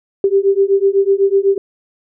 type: beating tone pair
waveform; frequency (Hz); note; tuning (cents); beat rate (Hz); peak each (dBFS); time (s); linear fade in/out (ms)
sine; 389.5 / 397.5; G4 / G4; -11 / +24; 8; -13; 0.24-1.58; 2
effects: none